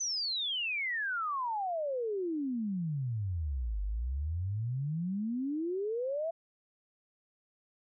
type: exponential two-way sweep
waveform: sine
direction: down then up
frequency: 6200 to 48 to 676 Hz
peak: -31 dBFS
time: 0-6.31 s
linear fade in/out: 10 ms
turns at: 3.82 s
effects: none